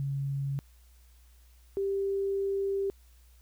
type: tone pair in turn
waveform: sine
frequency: 138.59 / 393.4 Hz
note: C#3 / G4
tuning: 0 / +6 cents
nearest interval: octave + tritone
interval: 1806 cents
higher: second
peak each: -29 / -27 dBFS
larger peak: second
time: 0-0.59 / 1.77-2.9 s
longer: second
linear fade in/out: 0 ms
effects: added 60 Hz sine -55 dBFS peak until 3.41 s + white hiss -66 dBFS RMS until 3.41 s